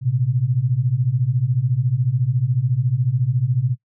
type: beating tone pair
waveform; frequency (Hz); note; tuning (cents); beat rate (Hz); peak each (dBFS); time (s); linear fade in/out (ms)
sine; 116.54 / 130.54; A#2 / C3; 0 / -4; 14; -21 / -18; 0.01-3.76; 50
effects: noise-tail reverb RT60 0.1 s tail -18 dB re dry